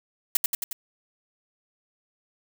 blue noise with echo, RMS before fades -20 dBFS, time 0.35-0.37 s, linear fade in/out 2 ms, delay 90 ms, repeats 4, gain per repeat -3 dB, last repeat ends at 0.73 s, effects none

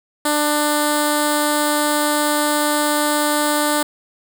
5% pulse tone with notch filter, 297.2 Hz, D4, 21 cents sharp, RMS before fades -18 dBFS, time 0.25-3.83 s, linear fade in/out 5 ms, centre 2500 Hz, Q 0.66, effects none

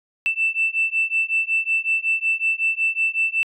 sine beating tone pair, 2659 / 2664.4 Hz, E7 / E7, +14 / +18 cents, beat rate 5.4 Hz, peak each -21 / -21 dBFS, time 0.26-3.43 s, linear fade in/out 0 ms, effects tanh soft clip ceiling -11 dBFS

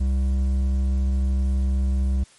triangle tone with hard clipping, 66 Hz, C2, 16 cents sharp, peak -20 dBFS, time 0-2.24 s, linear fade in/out 10 ms, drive 10 dB, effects white hiss -53 dBFS RMS until 2.38 s + MP3 48 kbps

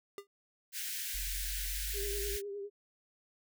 square tone with exponential decay, 401.3 Hz, G4, 41 cents sharp, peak -38 dBFS, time 0.18-0.27 s, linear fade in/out 1 ms, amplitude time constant 19 ms
white high-pass noise, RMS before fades -39 dBFS, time 0.72-2.42 s, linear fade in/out 50 ms, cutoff 1500 Hz, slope 96 dB/octave
sine linear sweep, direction up, 43.65 to 51.91 Hz, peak -38 dBFS, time 1.14-2.37 s, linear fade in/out 10 ms
sine tone with vibrato, 403 Hz, G4, 48 cents sharp, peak -38 dBFS, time 1.93-2.7 s, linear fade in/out 50 ms, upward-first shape triangle, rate 9.8 Hz, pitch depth 47 cents each way
effects none

